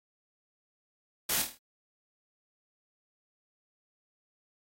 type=noise with echo; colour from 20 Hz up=white; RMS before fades=-30 dBFS; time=1.29-1.42 s; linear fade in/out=5 ms; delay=26 ms; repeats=6; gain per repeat=-5 dB; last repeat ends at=1.576 s; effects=AAC 48 kbps